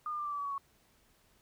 sine tone with pitch steps, 1219 / 1202.9 / 1187 / 1171.4 / 1155.9 / 1140.7 / 1125.6 / 1110.7 Hz, D#6 / D6 / D6 / D6 / D6 / C#6 / C#6 / C#6, -36 / +41 / +18 / -5 / -28 / +49 / +26 / +3 cents, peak -34 dBFS, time 0.06-0.58 s, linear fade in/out 2 ms, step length 65 ms, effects pink hiss -68 dBFS RMS until 1.41 s

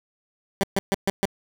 15% pulse tone bursts, 196 Hz, G3, in tune, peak -13 dBFS, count 5, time 0.61-1.255 s, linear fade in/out 0 ms, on 25 ms, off 130 ms, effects none

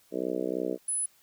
harmonic tone, 63.1 Hz, B1, 38 cents sharp, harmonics 3 / 4 / 5 / 6 / 7 / 8 / 9 / 10, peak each -41 / -38 / -34 / -35 / -34 / -37 / -39 / -41 dBFS, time 0.11-0.78 s, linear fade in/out 50 ms
sine tone, 10090 Hz, D#9, 23 cents sharp, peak -27 dBFS, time 0.88-1.06 s, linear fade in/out 5 ms
effects white hiss -63 dBFS RMS until 1.22 s

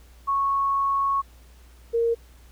sine tone pair in turn, 1104 / 464.2 Hz, C#6 / A#4, -7 / -7 cents, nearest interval octave + minor third, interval 1500 cents, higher first, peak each -20 / -19 dBFS, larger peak second, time 0.27-1.22 / 1.93-2.15 s, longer first, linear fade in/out 20 ms, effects added 60 Hz sine -48 dBFS peak until 2.51 s + pink hiss -57 dBFS RMS until 2.51 s

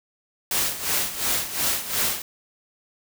white noise with tremolo, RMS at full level -22 dBFS, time 0.51-2.22 s, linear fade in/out 2 ms, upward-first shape sine, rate 2.8 Hz, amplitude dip 75%, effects none

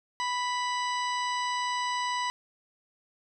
harmonic tone with a mistuned harmonic, 987.8 Hz, B5, in tune, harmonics 1 / 2 / 3 / 4 / 5 / 6 / 8, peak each -29 / -35 / -39 / -41 / -43 / -45 / -47 dBFS, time 0.2-2.3 s, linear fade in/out 0 ms, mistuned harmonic 8, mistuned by +16 cents, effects none

